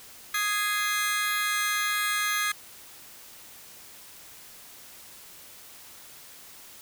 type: chord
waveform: sawtooth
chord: Ab major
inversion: second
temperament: just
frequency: 1245.9 / 1661.2 / 2077 Hz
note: Eb6 / Ab6 / C7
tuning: +2 / 0 / -13 cents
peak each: -26 / -25 / -27 dBFS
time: 0.34-2.52 s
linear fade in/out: 5 ms
effects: white hiss -48 dBFS RMS until 6.81 s